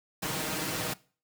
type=noise with comb filter; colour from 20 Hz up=pink; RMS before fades=-32 dBFS; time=0.22-0.94 s; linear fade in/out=10 ms; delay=6.4 ms; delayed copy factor=+0.75; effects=noise-tail reverb RT60 0.4 s tail -21 dB re dry + high-pass 100 Hz 12 dB/octave